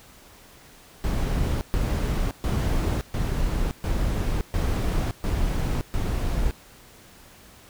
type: noise bursts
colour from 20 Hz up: brown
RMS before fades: -24 dBFS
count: 8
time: 1.04-6.51 s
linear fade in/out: 0 ms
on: 570 ms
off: 130 ms
effects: pink hiss -50 dBFS RMS until 7.69 s